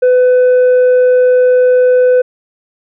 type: tone with tanh clipping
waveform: sine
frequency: 502 Hz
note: B4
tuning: 28 cents sharp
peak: -6 dBFS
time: 0.02-2.22 s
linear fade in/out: 10 ms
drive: 3 dB
effects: none